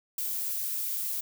violet noise with ADSR envelope, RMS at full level -29 dBFS, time 0.18-1.21 s, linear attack 4 ms, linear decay 7 ms, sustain -3 dB, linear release 9 ms, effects none

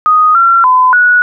sine tone with pitch steps, 1245 / 1364 / 1014 / 1465 Hz, D#6 / F6 / B5 / F#6, +1 / -41 / +45 / -18 cents, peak -4 dBFS, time 0.06-1.22 s, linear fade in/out 0 ms, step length 290 ms, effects none

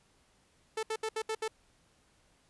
sawtooth tone bursts, 440 Hz, A4, in tune, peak -28 dBFS, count 6, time 0.77-1.48 s, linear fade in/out 5 ms, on 60 ms, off 70 ms, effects pink hiss -68 dBFS RMS until 2.49 s + resampled to 24000 Hz

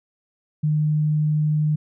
sine tone, 152.1 Hz, D#3, 39 cents flat, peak -17 dBFS, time 0.63-1.76 s, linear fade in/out 10 ms, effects none

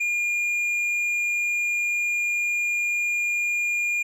sine tone with tanh clipping, 2417 Hz, D7, 49 cents sharp, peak -23 dBFS, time 0-4.03 s, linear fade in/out 10 ms, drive 6 dB, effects none

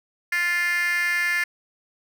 10% pulse tone with high-pass filter, 350 Hz, F4, 4 cents sharp, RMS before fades -23 dBFS, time 0.32-1.44 s, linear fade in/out 5 ms, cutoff 1900 Hz, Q 8.9, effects none

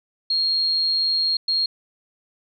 sine tone bursts at uneven times, 4254 Hz, C8, 28 cents sharp, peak -18 dBFS, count 2, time 0.3-1.37 / 1.48-1.66 s, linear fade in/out 5 ms, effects none

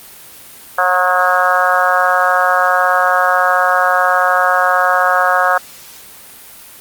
harmonic tone with a mistuned harmonic, 181.5 Hz, F#3, 33 cents flat, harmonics 3 / 4 / 5 / 6 / 7 / 8 / 9, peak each -19 / -16 / -22 / -18 / -16 / -18 / -18 dBFS, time 0.78-5.58 s, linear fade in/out 5 ms, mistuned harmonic 5, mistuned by +38 cents, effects white hiss -37 dBFS RMS until 6.8 s + Opus 32 kbps

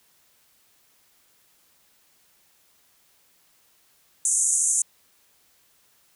pink band-pass noise, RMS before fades -22 dBFS, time 4.25-4.82 s, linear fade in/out 2 ms, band 6400 to 10000 Hz, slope 96 dB/octave, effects white hiss -62 dBFS RMS until 6.15 s

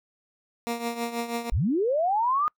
15% pulse tone with tremolo, 234.7 Hz, A#3, 12 cents sharp, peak -19 dBFS, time 0.67-1.5 s, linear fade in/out 0 ms, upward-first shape triangle, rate 6.2 Hz, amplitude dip 75%
sine linear sweep, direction up, 32.7 to 1244.5 Hz, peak -21 dBFS, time 1.52-2.48 s, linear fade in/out 0 ms
effects noise-tail reverb RT60 0.1 s tail -26 dB re dry

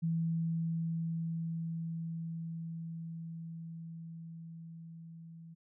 sine tone with level ramp, 164.81 Hz, E3, in tune, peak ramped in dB -29 to -48 dBFS, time 0.02-5.55 s, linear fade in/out 20 ms, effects none

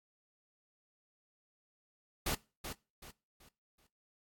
pink noise with echo, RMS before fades -34 dBFS, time 2.26-2.35 s, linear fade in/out 5 ms, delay 380 ms, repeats 4, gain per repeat -9 dB, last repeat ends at 3.87 s, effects noise-tail reverb RT60 0.3 s tail -22 dB re dry + AAC 64 kbps

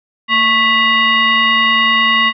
sine tone with frequency modulation, 1975.5 Hz, B6, in tune, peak -9 dBFS, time 0.28-2.33 s, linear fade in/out 50 ms, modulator 874 Hz, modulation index 1.3, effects none

